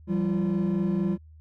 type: tone cluster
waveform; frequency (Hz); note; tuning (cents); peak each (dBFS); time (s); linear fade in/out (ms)
triangle; 169.4 / 193.6 / 342.3; E3 / G3 / F4; +48 / -21 / -35; -27 / -22 / -28; 0.07-1.18; 50
effects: tanh soft clip ceiling -15 dBFS + added 78 Hz sine -47 dBFS peak until 1.4 s

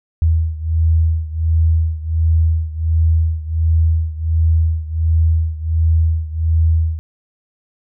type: beating tone pair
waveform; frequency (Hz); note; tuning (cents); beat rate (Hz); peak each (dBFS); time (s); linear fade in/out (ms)
sine; 80.4 / 81.8; E2 / E2; -43 / -13; 1.4; -14 / -17; 0.22-6.99; 0
effects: none

